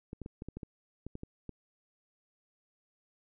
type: clicks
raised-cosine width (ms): 3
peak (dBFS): -28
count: 11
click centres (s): 0.131 / 0.217 / 0.261 / 0.421 / 0.486 / 0.57 / 0.632 / 1.066 / 1.154 / 1.234 / 1.493
effects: none